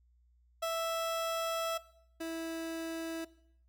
30% pulse tone pair in turn, 659.3 / 327.6 Hz, E5 / E4, 0 / -11 cents, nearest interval octave, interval 1211 cents, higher first, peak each -29 / -34 dBFS, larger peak first, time 0.62-1.78 / 2.2-3.25 s, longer first, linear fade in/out 10 ms, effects noise-tail reverb RT60 0.7 s tail -19 dB re dry + added 60 Hz sine -64 dBFS peak until 3.68 s

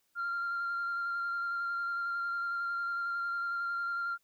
sine tone with vibrato, 1388 Hz, F6, 11 cents flat, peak -30 dBFS, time 0.15-4.18 s, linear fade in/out 50 ms, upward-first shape square, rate 11 Hz, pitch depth 11 cents each way, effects tanh soft clip ceiling -29 dBFS + white hiss -75 dBFS RMS until 4.23 s

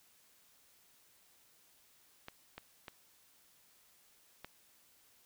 clicks, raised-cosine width 0.3 ms, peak -29 dBFS, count 4, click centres 2.284 / 2.58 / 2.882 / 4.446 s, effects white hiss -67 dBFS RMS until 5.25 s

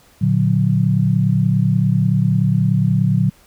sine chord, Bb augmented, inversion none, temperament equal with one note detuned, 116.54 / 146.83 / 183.51 Hz, Bb2 / D3 / F#3, 0 / 0 / -14 cents, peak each -17 dBFS, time 0.21-3.3 s, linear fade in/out 10 ms, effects pink hiss -51 dBFS RMS until 3.46 s

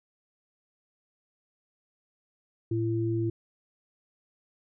sine tone pair together, 112.73 / 337.8 Hz, A2 / E4, +42 / +42 cents, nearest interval octave + perfect fifth, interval 1900 cents, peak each -28 dBFS, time 2.71-3.3 s, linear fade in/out 5 ms, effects none

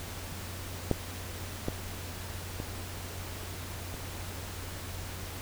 clicks, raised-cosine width 2 ms, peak -12 / -16 / -22 / -26 dBFS, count 4, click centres 0.913 / 1.684 / 2.601 / 3.941 s, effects added 90 Hz sine -41 dBFS peak until 5.41 s + pink hiss -42 dBFS RMS until 5.41 s

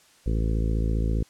harmonic tone, 55 Hz, A1, in tune, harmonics 1 / 2 / 3 / 4 / 5 / 6 / 7 / 8 / 9, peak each -23 / -29 / -33 / -35 / -37 / -39 / -40 / -41 / -42 dBFS, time 0.26-1.23 s, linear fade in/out 5 ms, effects white hiss -57 dBFS RMS until 1.29 s + low-pass 9000 Hz 12 dB/octave

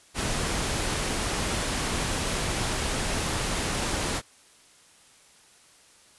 pink noise, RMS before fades -28 dBFS, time 0.14-4.22 s, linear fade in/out 50 ms, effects white hiss -56 dBFS RMS until 6.18 s + resampled to 24000 Hz

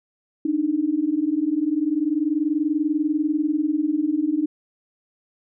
sine tone pair together, 290.2 / 310.5 Hz, D4 / D#4, -21 / -3 cents, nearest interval minor second, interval 118 cents, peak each -23 / -21 dBFS, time 0.45-4.46 s, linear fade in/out 5 ms, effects none

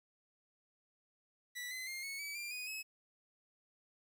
sawtooth tone with pitch steps, 1962 / 2039 / 2120 / 2204 / 2290 / 2381 / 2475 / 2572 Hz, B6 / C7 / C7 / C#7 / D7 / D7 / D#7 / E7, -12 / -45 / +22 / -11 / -44 / +23 / -10 / -43 cents, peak -38 dBFS, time 1.55-2.83 s, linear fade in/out 20 ms, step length 160 ms, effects 11-bit

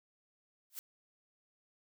blue noise with exponential growth, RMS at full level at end -38 dBFS, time 0.7-0.79 s, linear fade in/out 0 ms, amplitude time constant 19 ms, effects none

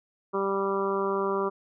harmonic tone, 196 Hz, G3, in tune, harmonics 1 / 2 / 3 / 4 / 5 / 6 / 7, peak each -35 / -27 / -35 / -40 / -33 / -32 / -40 dBFS, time 0.33-1.5 s, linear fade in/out 20 ms, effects none

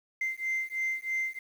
sine beating tone pair, 2081 / 2084.1 Hz, C7 / C7, -10 / -7 cents, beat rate 3.1 Hz, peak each -31 dBFS, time 0.21-1.39 s, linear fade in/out 5 ms, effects tanh soft clip ceiling -25 dBFS + 9-bit

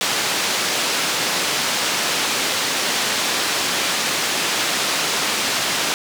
white band-pass noise, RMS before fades -21 dBFS, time 0.01-5.94 s, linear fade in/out 0 ms, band 180 to 5400 Hz, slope 12 dB/octave, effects none

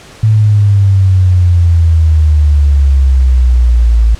sine exponential sweep, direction down, 110 to 55 Hz, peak -4 dBFS, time 0.23-4.15 s, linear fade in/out 5 ms, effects pink hiss -35 dBFS RMS until 4.19 s + low-pass 8000 Hz 12 dB/octave

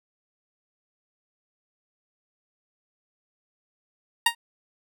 15% pulse tone with exponential decay, 932.3 Hz, A#5, in tune, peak -7 dBFS, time 4.26-4.35 s, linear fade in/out 5 ms, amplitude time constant 19 ms, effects none

